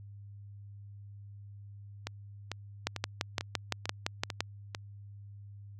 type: two click trains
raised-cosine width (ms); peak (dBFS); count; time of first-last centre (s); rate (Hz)
0.2; -18 / -12; 7 / 10; 2.07-4.749 / 2.87-4.406; 2.24 / 5.86
effects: added 101 Hz sine -46 dBFS peak until 5.79 s